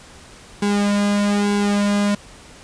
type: tone with flanger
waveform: sawtooth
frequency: 204 Hz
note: G#3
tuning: 31 cents flat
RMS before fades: -18 dBFS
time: 0.62-2.15 s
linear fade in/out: 5 ms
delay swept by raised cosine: 1.6 to 2.7 ms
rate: 1.1 Hz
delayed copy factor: -0.8
effects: pink hiss -43 dBFS RMS until 2.63 s + resampled to 22050 Hz